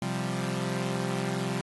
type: chord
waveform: sawtooth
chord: C suspended fourth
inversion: none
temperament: equal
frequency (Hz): 130.81 / 174.61 / 196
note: C3 / F3 / G3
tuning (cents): 0 / 0 / 0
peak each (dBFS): -29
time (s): 0.02-1.61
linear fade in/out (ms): 2
effects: AAC 32 kbps